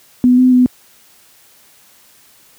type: tone with pitch steps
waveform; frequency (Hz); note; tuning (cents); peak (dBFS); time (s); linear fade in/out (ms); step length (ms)
sine; 248.9 / 254.4 / 250.4; B3 / C4 / B3; +14 / -48 / +24; -6; 0.24-0.66; 0; 140
effects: white hiss -48 dBFS RMS until 2.58 s + high-pass 60 Hz 12 dB/octave